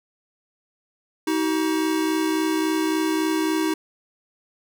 square tone pair together, 316.5 / 380.1 Hz, D#4 / F#4, +30 / +47 cents, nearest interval minor third, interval 317 cents, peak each -22 / -27 dBFS, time 1.27-3.74 s, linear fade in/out 5 ms, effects none

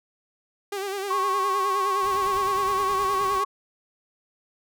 sawtooth tone with vibrato, 394.2 Hz, G4, 10 cents sharp, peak -24 dBFS, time 0.72-3.44 s, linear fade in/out 5 ms, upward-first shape sine, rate 9.7 Hz, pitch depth 64 cents each way
sine tone with pitch glide, 1100 to 1109.6 Hz, C#6 to C#6, -14 to +1 cents, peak -22 dBFS, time 1.1-3.45 s, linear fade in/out 10 ms, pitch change +15 cents, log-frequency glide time 2.11-3.15 s
pink noise with tremolo, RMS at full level -40 dBFS, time 2.01-3.41 s, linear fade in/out 50 ms, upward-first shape triangle, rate 9.1 Hz, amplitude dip 50%
effects none

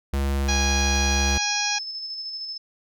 square tone, 69 Hz, C#2, 7 cents flat, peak -22 dBFS, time 0.13-1.38 s, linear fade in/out 5 ms
harmonic tone, 825 Hz, G#5, 12 cents flat, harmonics 1 / 2 / 3 / 4 / 5 / 6 / 7 / 8, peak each -30 / -31 / -29 / -33 / -31 / -34 / -28 / -37 dBFS, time 0.48-1.79 s, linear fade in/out 10 ms
sine tone with tremolo, 5240 Hz, E8, 11 cents flat, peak -29 dBFS, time 1.41-2.58 s, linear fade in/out 10 ms, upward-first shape square, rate 13 Hz, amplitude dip 30%
effects none

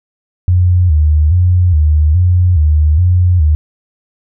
sine tone with vibrato, 82.7 Hz, E2, 6 cents sharp, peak -6 dBFS, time 0.48-3.55 s, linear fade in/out 0 ms, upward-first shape square, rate 1.2 Hz, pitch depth 140 cents each way, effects none

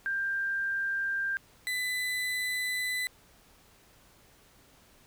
sine / 35% pulse tone pair in turn, 1588 / 2001 Hz, G6 / B6, +22 / +22 cents, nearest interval major third, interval 400 cents, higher second, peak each -28 dBFS, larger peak neither, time 0.06-1.37 / 1.67-3.07 s, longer second, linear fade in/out 0 ms, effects pink hiss -60 dBFS RMS until 5.06 s

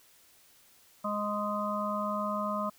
harmonic tone, 207.7 Hz, G#3, in tune, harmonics 1 / 3 / 5 / 6, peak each -35 / -35 / -35 / -35 dBFS, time 1.04-2.7 s, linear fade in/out 10 ms, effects white hiss -61 dBFS RMS until 2.78 s

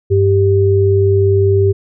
sine tone pair together, 98 / 392.6 Hz, G2 / G4, 0 / +3 cents, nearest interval 2 octaves, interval 2403 cents, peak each -11 dBFS, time 0.1-1.73 s, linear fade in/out 20 ms, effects none

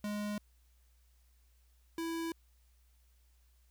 square tone pair in turn, 207.7 / 330.3 Hz, G#3 / E4, 0 / +4 cents, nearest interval minor sixth, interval 804 cents, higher second, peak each -36 / -36 dBFS, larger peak neither, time 0.04-0.38 / 1.98-2.32 s, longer neither, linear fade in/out 2 ms, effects added 60 Hz sine -64 dBFS peak until 3.7 s + white hiss -75 dBFS RMS until 3.7 s

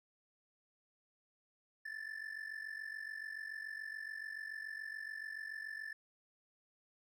triangle ring-modulated tone, 1758 Hz, A6, 2 cents flat, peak -38 dBFS, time 1.85-5.93 s, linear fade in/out 5 ms, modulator 23.5 Hz, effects none

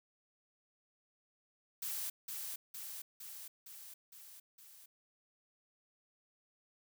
blue noise with echo, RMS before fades -40 dBFS, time 1.82-2.1 s, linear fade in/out 5 ms, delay 460 ms, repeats 6, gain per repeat -3 dB, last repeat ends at 4.86 s, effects none

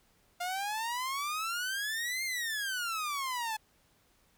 sawtooth exponential two-way sweep, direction up then down, 698.5 to 2137 to 853 Hz, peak -29 dBFS, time 0.4-3.57 s, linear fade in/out 10 ms, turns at 2.24 s, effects pink hiss -68 dBFS RMS until 4.37 s

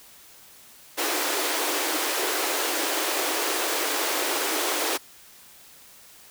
pink high-pass noise, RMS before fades -26 dBFS, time 0.97-4.98 s, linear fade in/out 20 ms, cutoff 290 Hz, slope 96 dB/octave, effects white hiss -50 dBFS RMS until 6.3 s

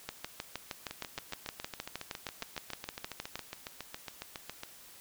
two click trains, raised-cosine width 0.2 ms, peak -22 / -19 dBFS, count 28 / 22, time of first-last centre 0.91-4.634 / 0.09-3.356 s, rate 7.25 / 6.43 Hz, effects white hiss -54 dBFS RMS until 5 s

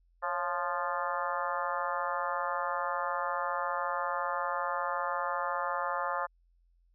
harmonic tone with a mistuned harmonic, 174.61 Hz, F3, in tune, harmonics 3 / 4 / 5 / 6 / 7 / 8 / 9 / 10, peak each -38 / -39 / -37 / -36 / -36 / -40 / -49 / -42 dBFS, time 0.22-6.27 s, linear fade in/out 20 ms, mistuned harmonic 3, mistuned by +74 cents, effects added 43 Hz sine -64 dBFS peak until 6.94 s

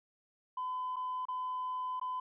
sine tone with dropouts, 1012 Hz, B5, 42 cents sharp, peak -33 dBFS, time 0.57-2.2 s, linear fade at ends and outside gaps 5 ms, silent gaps 0.96-0.965 / 1.254-1.284 / 1.998-2.013 s, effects tanh soft clip ceiling -31 dBFS

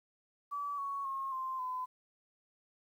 sine tone with pitch steps, 1149 / 1113.7 / 1079.5 / 1046.4 / 1014.2 Hz, D6 / C#6 / C#6 / C6 / B5, -38 / +8 / -46 / 0 / +46 cents, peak -35 dBFS, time 0.51-1.86 s, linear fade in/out 20 ms, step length 270 ms, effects 11-bit

